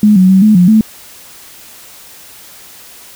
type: tone with pitch steps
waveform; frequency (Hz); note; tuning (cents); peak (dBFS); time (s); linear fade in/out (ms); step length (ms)
sine; 210.7 / 185.7 / 190.1 / 214.3 / 178.5 / 218.4; G#3 / F#3 / F#3 / A3 / F3 / A3; +25 / +7 / +47 / -45 / +38 / -13; -3; 0.03-0.81; 2; 130
effects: white hiss -36 dBFS RMS until 3.15 s